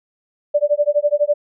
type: tone with tremolo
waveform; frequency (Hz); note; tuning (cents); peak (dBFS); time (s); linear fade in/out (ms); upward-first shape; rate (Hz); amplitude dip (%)
sine; 587.3; D5; 0; -10; 0.54-1.34; 10; sine; 12; 100
effects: none